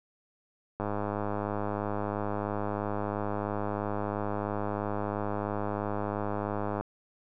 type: click train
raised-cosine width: 1 ms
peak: -18 dBFS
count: 620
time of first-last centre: 0.8-6.81 s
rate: 103 Hz
effects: none